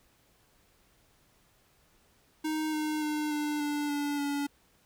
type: tone with pitch steps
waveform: square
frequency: 311.1 / 306.6 / 302.2 / 297.9 / 293.6 / 289.4 / 285.3 Hz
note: D#4 / D#4 / D4 / D4 / D4 / D4 / C#4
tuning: 0 / -25 / +50 / +25 / 0 / -25 / +50 cents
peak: -30 dBFS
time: 2.44-4.47 s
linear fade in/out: 10 ms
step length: 290 ms
effects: pink hiss -66 dBFS RMS until 4.85 s